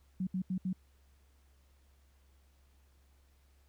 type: tone bursts at uneven times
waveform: sine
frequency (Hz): 185.7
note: F#3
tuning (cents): +7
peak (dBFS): -31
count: 4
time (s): 0.2-0.27 / 0.34-0.42 / 0.5-0.58 / 0.65-0.73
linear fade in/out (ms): 5
effects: added 68 Hz sine -63 dBFS peak until 3.68 s + pink hiss -73 dBFS RMS until 3.68 s